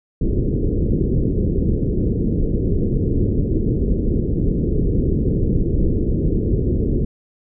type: low-pass noise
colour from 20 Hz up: pink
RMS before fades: -18 dBFS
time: 0.21-7.05 s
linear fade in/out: 5 ms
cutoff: 450 Hz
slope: 48 dB/octave
effects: none